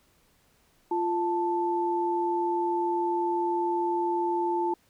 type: tone pair together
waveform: sine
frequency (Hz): 347.4 / 880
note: F4 / A5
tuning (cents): -9 / 0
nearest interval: octave + major third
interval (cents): 1609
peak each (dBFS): -27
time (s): 0.91-4.74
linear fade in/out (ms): 5
effects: pink hiss -65 dBFS RMS until 4.89 s